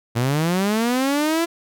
sawtooth linear sweep, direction up, 112.5 to 341.3 Hz, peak -14 dBFS, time 0.15-1.46 s, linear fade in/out 20 ms, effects none

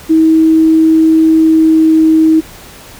sine tone with pitch glide, 320 to 318 Hz, D#4 to D#4, +49 to +38 cents, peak -4 dBFS, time 0.09-2.41 s, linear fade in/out 20 ms, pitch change -11 cents, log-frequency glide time 1.37-1.96 s, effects pink hiss -34 dBFS RMS until 2.99 s

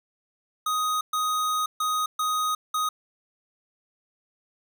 square tone bursts at uneven times, 1250 Hz, D#6, 8 cents sharp, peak -24 dBFS, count 5, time 0.66-1.01 / 1.13-1.66 / 1.8-2.06 / 2.19-2.55 / 2.74-2.89 s, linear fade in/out 5 ms, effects none

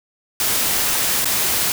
white noise with dropouts, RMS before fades -19 dBFS, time 0.4-1.72 s, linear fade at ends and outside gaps 1 ms, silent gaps 1.246-1.255 s, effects none

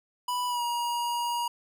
square tone with pitch glide, 987 to 952.8 Hz, B5 to A#5, -1 to +38 cents, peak -28 dBFS, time 0.28-1.48 s, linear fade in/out 5 ms, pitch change -61 cents, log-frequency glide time 0.47-0.63 s, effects none

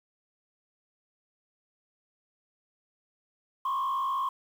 sine tone with frequency modulation, 1076 Hz, C6, 48 cents sharp, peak -25 dBFS, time 3.65-4.29 s, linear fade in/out 5 ms, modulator 52.7 Hz, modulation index 0.9, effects tanh soft clip ceiling -24 dBFS + 9-bit

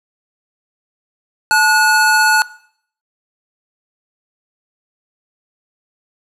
square tone pair together, 870 / 1455.2 Hz, A5 / F#6, -20 / -29 cents, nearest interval major sixth, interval 891 cents, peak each -15 / -12 dBFS, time 1.51-2.42 s, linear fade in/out 0 ms, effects noise-tail reverb RT60 0.6 s tail -19 dB re dry + low-pass 12000 Hz 12 dB/octave

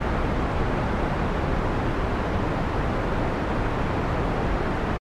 pink low-pass noise, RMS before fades -24 dBFS, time 0-4.98 s, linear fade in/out 20 ms, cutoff 1400 Hz, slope 12 dB/octave, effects MP3 64 kbps

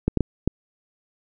clicks, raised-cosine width 3 ms, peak -6 dBFS, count 4, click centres 0.08 / 0.173 / 0.207 / 0.476 s, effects none

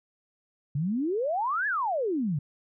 sine exponential two-way sweep, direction up then down, 134.3 to 1760 to 134.3 Hz, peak -25 dBFS, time 0.75-2.39 s, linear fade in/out 5 ms, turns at 1.67 s, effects none

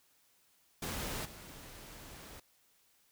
pink noise with level steps, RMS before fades -39 / -51 dBFS, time 0.82-2.4 s, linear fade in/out 5 ms, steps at 1.24 s, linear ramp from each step 20 ms, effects white hiss -70 dBFS RMS until 3.11 s

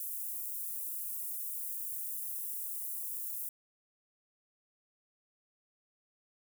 white high-pass noise, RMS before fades -39 dBFS, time 0-3.49 s, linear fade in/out 2 ms, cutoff 10000 Hz, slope 24 dB/octave, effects none

